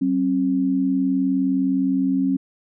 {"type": "tone pair together", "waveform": "sine", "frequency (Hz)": [190.24, 269.8], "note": ["F#3", "C#4"], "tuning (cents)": [48, -47], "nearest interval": "tritone", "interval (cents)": 605, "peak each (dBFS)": [-24, -18], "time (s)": [0.01, 2.37], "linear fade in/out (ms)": 10, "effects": []}